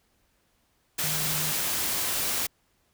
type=tone in noise; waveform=sine; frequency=153.8 Hz; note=D#3; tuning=20 cents flat; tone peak=-35 dBFS; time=1.03-1.52 s; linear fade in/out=10 ms; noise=white; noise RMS=-28 dBFS; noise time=0.98-2.47 s; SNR=-10 dB; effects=pink hiss -69 dBFS RMS until 2.93 s